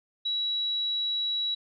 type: tone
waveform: sine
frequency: 3900 Hz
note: B7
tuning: 23 cents flat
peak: -26 dBFS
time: 0.25-1.55 s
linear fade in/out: 10 ms
effects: none